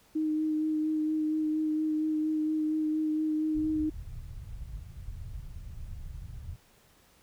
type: tone with vibrato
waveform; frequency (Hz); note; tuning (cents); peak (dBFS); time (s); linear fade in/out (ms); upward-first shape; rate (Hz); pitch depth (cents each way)
sine; 310; D#4; -6; -26; 0.15-3.9; 10; sine; 4.3; 15
type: low-pass noise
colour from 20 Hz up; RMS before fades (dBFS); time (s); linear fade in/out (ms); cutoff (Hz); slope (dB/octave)
pink; -41; 3.54-6.56; 10; 120; 24
effects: pink hiss -62 dBFS RMS until 7.22 s